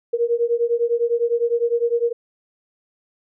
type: beating tone pair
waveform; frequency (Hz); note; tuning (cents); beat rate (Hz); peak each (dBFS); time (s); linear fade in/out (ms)
sine; 466.2 / 476.1; A#4 / A#4; 0 / +37; 9.9; -20; 0.13-2.13; 10
effects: none